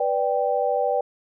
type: chord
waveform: sine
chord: G major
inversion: first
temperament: equal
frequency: 493.9 / 587.3 / 784 Hz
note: B4 / D5 / G5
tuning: 0 / 0 / 0 cents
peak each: -24 dBFS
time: 0-1.01 s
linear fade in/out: 5 ms
effects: none